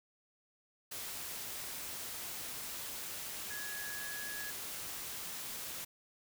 sine tone in noise, 1678 Hz, G#6, 17 cents sharp, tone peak -43 dBFS, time 3.5-4.51 s, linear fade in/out 10 ms, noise white, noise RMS -43 dBFS, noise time 0.91-5.85 s, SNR -3 dB, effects none

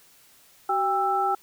sine tone cluster, 379.7 / 798 / 1324 Hz, F#4 / G5 / E6, +45 / +31 / +7 cents, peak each -30 / -23 / -26 dBFS, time 0.69-1.35 s, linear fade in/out 5 ms, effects white hiss -56 dBFS RMS until 1.42 s

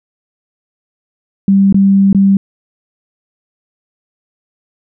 sine tone with dropouts, 196 Hz, G3, in tune, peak -5 dBFS, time 1.48-2.37 s, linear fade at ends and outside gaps 2 ms, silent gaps 1.726-1.744 / 2.129-2.147 s, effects none

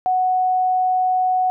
sine tone, 740 Hz, F#5, in tune, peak -15 dBFS, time 0.06-1.5 s, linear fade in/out 0 ms, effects none

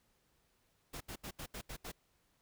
pink noise bursts, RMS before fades -45 dBFS, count 7, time 0.93-1.919 s, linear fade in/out 10 ms, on 77 ms, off 75 ms, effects pink hiss -75 dBFS RMS until 2.41 s

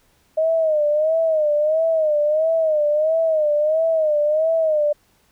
sine tone with vibrato, 622 Hz, D#5, 1 cent flat, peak -15 dBFS, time 0.37-4.93 s, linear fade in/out 10 ms, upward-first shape sine, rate 1.5 Hz, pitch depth 90 cents each way, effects pink hiss -60 dBFS RMS until 5.31 s

